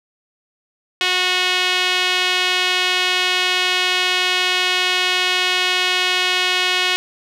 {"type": "tone with band-pass filter", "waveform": "sawtooth", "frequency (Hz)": 365.3, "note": "F#4", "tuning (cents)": -22, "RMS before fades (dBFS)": -18, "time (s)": [1.01, 6.96], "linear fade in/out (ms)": 0, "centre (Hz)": 3000, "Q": 2, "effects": []}